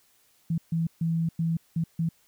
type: tone bursts at uneven times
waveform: sine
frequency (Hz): 164.81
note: E3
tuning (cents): 0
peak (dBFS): -23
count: 6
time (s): 0.5-0.58 / 0.72-0.87 / 1.01-1.29 / 1.39-1.57 / 1.76-1.84 / 1.99-2.09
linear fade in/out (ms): 5
effects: white hiss -64 dBFS RMS until 2.27 s